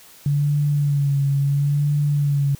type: tone with vibrato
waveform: sine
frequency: 142.8 Hz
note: D3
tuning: 48 cents flat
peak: -16 dBFS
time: 0.26-2.55 s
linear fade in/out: 2 ms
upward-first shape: sine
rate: 0.73 Hz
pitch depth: 42 cents each way
effects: white hiss -47 dBFS RMS until 2.59 s